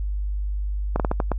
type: slowing click train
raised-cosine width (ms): 1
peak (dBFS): -8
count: 6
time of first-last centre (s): 0.96-1.317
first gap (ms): 38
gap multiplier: 1.32
effects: noise-tail reverb RT60 0.1 s tail -26 dB re dry + added 50 Hz sine -23 dBFS peak until 1.38 s